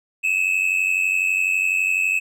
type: tone pair together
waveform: triangle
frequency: 2545 / 2637 Hz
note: D#7 / E7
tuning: +39 / 0 cents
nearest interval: minor second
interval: 61 cents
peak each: -19 dBFS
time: 0.23-2.2 s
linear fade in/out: 20 ms
effects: none